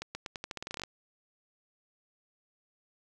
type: accelerating click train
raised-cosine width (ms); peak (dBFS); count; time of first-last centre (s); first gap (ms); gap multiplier
0.2; -20; 15; 0.02-0.836; 130; 0.86
effects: none